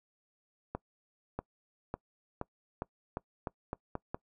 accelerating click train, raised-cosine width 1 ms, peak -21 dBFS, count 10, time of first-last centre 0.75-4.145 s, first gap 640 ms, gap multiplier 0.86, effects noise-tail reverb RT60 0.1 s tail -23 dB re dry

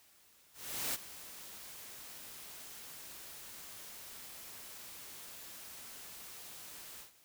white noise with ADSR envelope, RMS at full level -35 dBFS, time 0.53-7.12 s, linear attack 410 ms, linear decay 26 ms, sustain -15 dB, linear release 120 ms, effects white hiss -65 dBFS RMS until 7.24 s

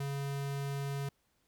square tone, 139.7 Hz, C#3, 14 cents sharp, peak -35 dBFS, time 0-1.09 s, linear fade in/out 5 ms, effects pink hiss -75 dBFS RMS until 1.47 s

